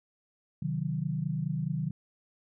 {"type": "chord", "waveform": "sine", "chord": "C diminished", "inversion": "none", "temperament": "equal", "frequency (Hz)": [130.81, 155.56, 185], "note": ["C3", "Eb3", "Gb3"], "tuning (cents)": [0, 0, 0], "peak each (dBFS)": [-35, -31, -35], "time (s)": [0.62, 1.91], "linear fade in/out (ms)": 5, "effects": []}